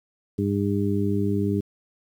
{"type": "harmonic tone", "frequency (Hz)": 100.7, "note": "G2", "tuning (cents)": 47, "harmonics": [1, 2, 3, 4], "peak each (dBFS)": [-26, -25, -27, -28], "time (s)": [0.38, 1.61], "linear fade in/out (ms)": 10, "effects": ["9-bit"]}